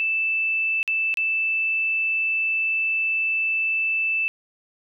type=tone with dropouts; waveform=sine; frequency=2641 Hz; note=E7; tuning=3 cents sharp; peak=-20 dBFS; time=0-4.28 s; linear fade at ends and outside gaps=0 ms; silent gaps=0.829-0.877 / 1.141-1.172 s; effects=none